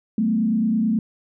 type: tone with frequency modulation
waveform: sine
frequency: 220 Hz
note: A3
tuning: in tune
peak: -17 dBFS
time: 0.18-0.99 s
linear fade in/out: 2 ms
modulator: 29.2 Hz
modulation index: 0.81
effects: none